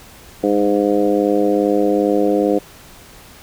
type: harmonic tone with a mistuned harmonic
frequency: 102.5 Hz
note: G#2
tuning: 22 cents flat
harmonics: 2 / 3 / 4 / 5 / 6 / 7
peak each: -23 / -17 / -19 / -18 / -27 / -25 dBFS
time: 0.43-2.59 s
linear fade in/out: 10 ms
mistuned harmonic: 2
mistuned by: -20 cents
effects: pink hiss -42 dBFS RMS until 3.42 s